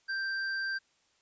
triangle tone with hard clipping, 1571 Hz, G6, 3 cents sharp, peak -33 dBFS, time 0.08-0.79 s, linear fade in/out 20 ms, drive 18 dB, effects white hiss -70 dBFS RMS until 1.21 s + resampled to 16000 Hz

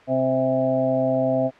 harmonic tone with a mistuned harmonic, 130.81 Hz, C3, in tune, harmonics 1 / 2 / 4 / 5 / 6, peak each -29 / -24 / -25 / -21 / -33 dBFS, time 0.07-1.51 s, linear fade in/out 50 ms, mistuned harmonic 6, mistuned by +43 cents, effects white hiss -48 dBFS RMS until 1.59 s + low-pass 2000 Hz 12 dB/octave

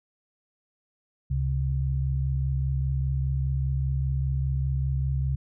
sine tone pair together, 69.59 / 134.6 Hz, C#2 / C3, +7 / +49 cents, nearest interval major seventh, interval 1142 cents, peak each -26 dBFS, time 1.3-5.36 s, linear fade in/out 10 ms, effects none

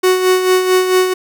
45% pulse tone with tremolo, 370 Hz, F#4, in tune, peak -8 dBFS, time 0.03-1.14 s, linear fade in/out 10 ms, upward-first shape sine, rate 4.5 Hz, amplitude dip 55%, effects none

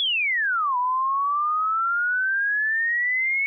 sine exponential two-way sweep, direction down then up, 3475 to 977 to 2222 Hz, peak -20 dBFS, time 0-3.46 s, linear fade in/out 0 ms, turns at 0.77 s, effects none

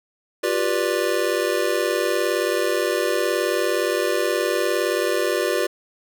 square chord, G dominant seventh, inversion third, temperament just, 352.8 / 392 / 490 / 588 Hz, F4 / G4 / B4 / D5, +18 / 0 / -14 / +2 cents, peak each -26 / -26 / -26 / -26 dBFS, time 0.43-5.67 s, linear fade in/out 10 ms, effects none

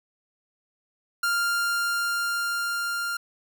45% pulse tone with level ramp, 1396.9 Hz, F6, in tune, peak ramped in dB -22 to -27 dBFS, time 1.23-3.17 s, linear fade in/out 5 ms, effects none

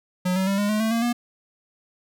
square tone with pitch steps, 182 / 189.29 / 196.87 / 204.8 / 213 / 221.5 / 230.4 / 239.6 Hz, F#3 / F#3 / G3 / G#3 / G#3 / A3 / A#3 / A#3, -28 / +40 / +8 / -24 / +44 / +12 / -20 / +48 cents, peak -21 dBFS, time 0.25-1.13 s, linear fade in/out 10 ms, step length 110 ms, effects none

